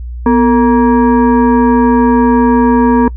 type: tone with frequency modulation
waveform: sine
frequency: 246.9 Hz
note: B3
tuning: in tune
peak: -5 dBFS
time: 0.26-3.08 s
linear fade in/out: 2 ms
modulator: 700 Hz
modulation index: 0.94
effects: noise-tail reverb RT60 0.1 s tail -22 dB re dry + added 60 Hz sine -20 dBFS peak until 3.16 s